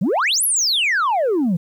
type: exponential two-way sweep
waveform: sine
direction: up then down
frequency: 158.3 to 11880 to 158.3 Hz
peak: -13 dBFS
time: 0.01-1.57 s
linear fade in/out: 10 ms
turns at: 0.44 s
effects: tanh soft clip ceiling -14 dBFS + 9-bit